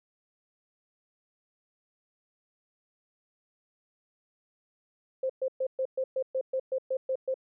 sine tone bursts, 524 Hz, C5, 2 cents sharp, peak -26 dBFS, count 12, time 5.23-7.342 s, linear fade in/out 5 ms, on 66 ms, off 120 ms, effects none

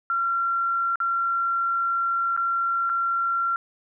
sine tone with dropouts, 1369 Hz, F6, 35 cents flat, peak -21 dBFS, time 0.1-3.56 s, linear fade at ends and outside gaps 1 ms, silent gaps 0.957-1.002 / 2.365-2.375 / 2.894-2.898 s, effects none

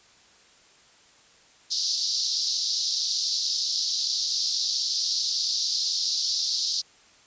white band-pass noise, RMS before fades -27 dBFS, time 1.7-6.82 s, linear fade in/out 20 ms, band 4100 to 5500 Hz, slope 48 dB/octave, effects white hiss -56 dBFS RMS until 7.26 s + resampled to 16000 Hz

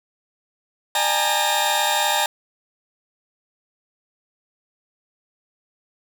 sawtooth tone cluster, 604 / 802 / 854 / 930 / 3697 Hz, D5 / G5 / G#5 / A#5 / A#7, +48 / +39 / +48 / -4 / -15 cents, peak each -24 / -20 / -21 / -21 / -21 dBFS, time 0.95-2.26 s, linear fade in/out 2 ms, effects none

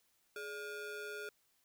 square ring-modulated tone, 501 Hz, B4, 25 cents sharp, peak -40 dBFS, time 0.36-1.29 s, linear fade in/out 2 ms, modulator 921 Hz, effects white hiss -75 dBFS RMS until 1.64 s

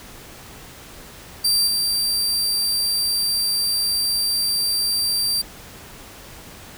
sawtooth tone with level steps, 4699 Hz, D8, in tune, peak -13 / -16 dBFS, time 1.44-5.42 s, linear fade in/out 10 ms, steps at 1.67 s, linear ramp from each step 5 ms, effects pink hiss -41 dBFS RMS until 6.77 s

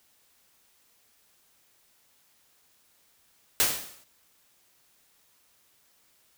white noise with exponential decay, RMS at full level -20 dBFS, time 3.6-4.04 s, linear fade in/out 0 ms, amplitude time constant 95 ms, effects white hiss -65 dBFS RMS until 6.37 s

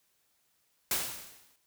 white noise with exponential decay, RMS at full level -28 dBFS, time 0.91-1.56 s, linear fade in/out 2 ms, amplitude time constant 140 ms, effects white hiss -73 dBFS RMS until 1.66 s

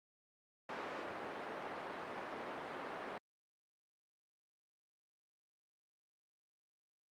pink band-pass noise, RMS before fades -45 dBFS, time 0.69-3.18 s, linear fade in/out 2 ms, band 380 to 1700 Hz, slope 12 dB/octave, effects Opus 48 kbps

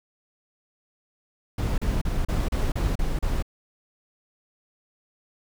brown noise bursts, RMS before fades -24 dBFS, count 8, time 1.58-3.425 s, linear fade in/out 5 ms, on 200 ms, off 35 ms, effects none

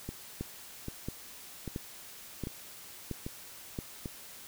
two click trains, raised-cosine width 3 ms, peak -24 / -22 dBFS, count 6 / 6, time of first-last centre 0.09-4.058 / 0.41-3.788 s, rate 1.26 / 1.48 Hz, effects white hiss -49 dBFS RMS until 4.47 s

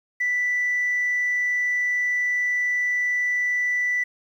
sine tone, 1975.5 Hz, B6, in tune, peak -19 dBFS, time 0.2-4.04 s, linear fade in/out 10 ms, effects tanh soft clip ceiling -17 dBFS + 9-bit

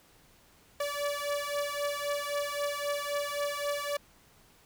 sawtooth beating tone pair, 575 / 578.8 Hz, D5 / D5, -37 / -25 cents, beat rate 3.8 Hz, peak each -30 dBFS, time 0.8-3.97 s, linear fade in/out 5 ms, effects pink hiss -61 dBFS RMS until 4.65 s

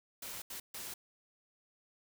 white noise bursts at uneven times, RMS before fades -44 dBFS, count 3, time 0.22-0.42 / 0.5-0.6 / 0.74-0.94 s, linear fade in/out 5 ms, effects none

